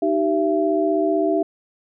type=tone cluster; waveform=sine; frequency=310.2 / 386 / 671 Hz; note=D#4 / G4 / E5; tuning=-5 / -27 / +31 cents; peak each=-21 dBFS; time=0.02-1.43 s; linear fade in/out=5 ms; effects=none